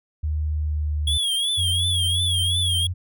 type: tone with pitch glide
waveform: sine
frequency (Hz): 76.3 to 75.16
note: D#2 to D2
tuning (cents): -33 to +41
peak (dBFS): -21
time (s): 0.23-1.18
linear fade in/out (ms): 10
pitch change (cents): -26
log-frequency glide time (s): 0.52-0.92
type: tone with vibrato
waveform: square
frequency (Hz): 3322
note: G#7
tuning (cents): 0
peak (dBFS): -21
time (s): 1.07-2.87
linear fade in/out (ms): 5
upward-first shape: triangle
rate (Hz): 2.8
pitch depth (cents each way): 110
type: tone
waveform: sine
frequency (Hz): 89.6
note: F2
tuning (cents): +45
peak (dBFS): -23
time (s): 1.57-2.94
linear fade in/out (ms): 20
effects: none

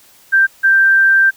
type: tone pair in turn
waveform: sine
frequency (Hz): 1573 / 1573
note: G6 / G6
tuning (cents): +6 / +6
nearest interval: unison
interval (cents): 0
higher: neither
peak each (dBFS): -7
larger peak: neither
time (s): 0.32-0.47 / 0.63-1.31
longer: second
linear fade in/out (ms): 20
effects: white hiss -47 dBFS RMS until 1.36 s

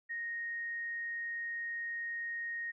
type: tone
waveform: sine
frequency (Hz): 1864.7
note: A#6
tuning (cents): 0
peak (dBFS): -36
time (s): 0.09-2.72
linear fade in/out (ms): 20
effects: none

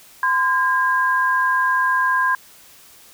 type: tone pair together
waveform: sine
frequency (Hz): 1027 / 1618.5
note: C6 / G#6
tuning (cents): -33 / -45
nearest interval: minor sixth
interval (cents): 788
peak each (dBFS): -18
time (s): 0.23-2.35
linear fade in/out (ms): 2
effects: white hiss -47 dBFS RMS until 3.13 s

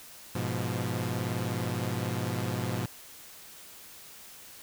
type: chord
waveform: sawtooth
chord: F diminished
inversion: first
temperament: equal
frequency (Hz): 103.83 / 123.47 / 174.61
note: Ab2 / Cb3 / F3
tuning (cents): 0 / 0 / 0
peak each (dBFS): -30 / -29 / -32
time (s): 0.35-2.86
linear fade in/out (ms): 5
effects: white hiss -49 dBFS RMS until 4.62 s

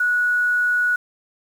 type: tone with quantisation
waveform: sine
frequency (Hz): 1465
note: F#6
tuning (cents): -18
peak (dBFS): -16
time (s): 0-0.96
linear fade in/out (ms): 5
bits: 7
effects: none

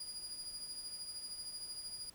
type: tone with tremolo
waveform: 30% pulse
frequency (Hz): 4871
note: D#8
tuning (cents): -38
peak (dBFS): -38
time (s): 0-2.1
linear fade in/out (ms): 5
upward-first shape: triangle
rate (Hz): 13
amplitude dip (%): 60
effects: pink hiss -63 dBFS RMS until 2.14 s

